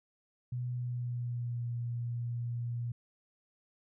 sine tone with pitch glide, 123.47 to 119.2 Hz, B2 to A#2, 0 to +39 cents, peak -33 dBFS, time 0.52-2.92 s, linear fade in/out 5 ms, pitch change -61 cents, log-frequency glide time 0.71-1.67 s, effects none

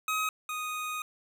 25% pulse tone pair in turn, 1266 / 1243.5 Hz, D#6 / D#6, +30 / -1 cents, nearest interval unison, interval 31 cents, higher first, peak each -24 / -29 dBFS, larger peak first, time 0.08-0.29 / 0.49-1.02 s, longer second, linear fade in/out 2 ms, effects none

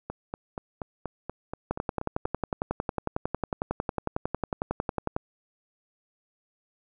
two click trains, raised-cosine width 1 ms, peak -13 / -19 dBFS, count 39 / 10, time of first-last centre 1.71-5.165 / 0.1-2.253 s, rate 11 / 4.18 Hz, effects none

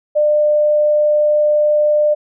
sine tone, 599 Hz, D5, 34 cents sharp, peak -10 dBFS, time 0.15-2.15 s, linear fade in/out 20 ms, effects none

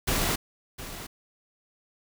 pink noise with echo, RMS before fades -26 dBFS, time 0.07-0.36 s, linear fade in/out 10 ms, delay 710 ms, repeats 1, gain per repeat -13 dB, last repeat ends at 1.07 s, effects none

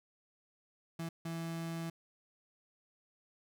35% pulse tone bursts at uneven times, 165.6 Hz, E3, 8 cents sharp, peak -36 dBFS, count 2, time 0.99-1.09 / 1.25-1.9 s, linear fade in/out 5 ms, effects none

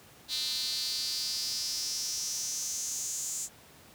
square tone with high-pass filter sweep, 138.59 Hz, C#3, in tune, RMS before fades -34 dBFS, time 0.28-3.49 s, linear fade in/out 50 ms, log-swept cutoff 4000 to 7200 Hz, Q 5.6, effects pink hiss -55 dBFS RMS until 3.94 s + high-pass 80 Hz 12 dB/octave

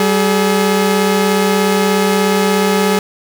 sawtooth tone pair together, 193.85 / 424.5 Hz, G3 / G#4, -19 / +38 cents, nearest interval octave + major second, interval 1357 cents, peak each -10 dBFS, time 0-2.99 s, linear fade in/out 2 ms, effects 7-bit

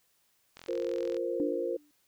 click train, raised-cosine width 0.2 ms, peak -29 dBFS, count 27, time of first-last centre 0.57-1.168 s, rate 43.5 Hz
sine chord, F suspended fourth, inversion none, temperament just, 349.2 / 465.6 / 523.8 Hz, F4 / Bb4 / C5, 0 / -2 / +2 cents, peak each -34 dBFS, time 0.68-1.77 s, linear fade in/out 10 ms
sine tone with exponential decay, 295.6 Hz, D4, 11 cents sharp, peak -26 dBFS, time 1.4-1.91 s, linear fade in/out 1 ms, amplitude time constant 110 ms
effects white hiss -71 dBFS RMS until 2.07 s

